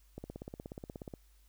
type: click train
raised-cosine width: 2 ms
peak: -29 dBFS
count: 17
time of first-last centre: 0.18-1.138 s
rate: 16.7 Hz
effects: added 50 Hz sine -61 dBFS peak until 1.48 s + white hiss -71 dBFS RMS until 1.48 s